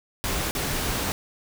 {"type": "noise with dropouts", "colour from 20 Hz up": "pink", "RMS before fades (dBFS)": -27, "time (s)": [0.24, 1.12], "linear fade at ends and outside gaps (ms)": 0, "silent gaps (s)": [0.51, 0.551], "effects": []}